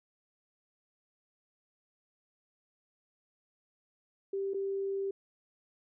sine tone with dropouts, 392 Hz, G4, in tune, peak -31 dBFS, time 4.33-5.11 s, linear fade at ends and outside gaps 5 ms, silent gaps 4.536-4.543 s, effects none

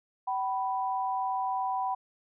sine tone pair together, 764.7 / 987.8 Hz, G5 / B5, -43 / 0 cents, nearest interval major third, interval 443 cents, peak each -30 / -31 dBFS, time 0.27-1.95 s, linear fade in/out 10 ms, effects none

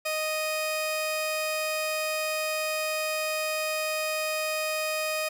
sawtooth tone pair together, 622.3 / 1244.6 Hz, D#5 / D#6, 0 / 0 cents, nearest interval octave, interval 1200 cents, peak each -25 dBFS, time 0.05-5.29 s, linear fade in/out 10 ms, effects none

